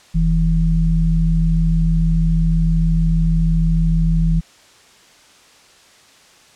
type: tone pair together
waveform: sine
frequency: 43.18 / 163.2 Hz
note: F1 / E3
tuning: -19 / -17 cents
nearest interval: octave + major seventh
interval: 2302 cents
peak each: -15 dBFS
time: 0.14-4.41 s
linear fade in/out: 20 ms
effects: white hiss -48 dBFS RMS until 6.55 s + low-pass 7000 Hz 12 dB/octave